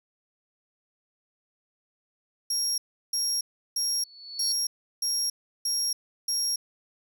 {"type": "tone bursts", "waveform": "30% pulse", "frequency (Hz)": 5588, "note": "F8", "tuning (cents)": 0, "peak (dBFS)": -21, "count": 7, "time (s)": [2.5, 6.56], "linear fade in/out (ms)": 5, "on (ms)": 280, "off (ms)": 350}
{"type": "tone with exponential growth", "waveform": "sine", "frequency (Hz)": 4435, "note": "C#8", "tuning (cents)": 0, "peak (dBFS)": -27, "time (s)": [3.78, 4.52], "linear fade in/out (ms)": 1, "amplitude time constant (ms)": 160}
{"effects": []}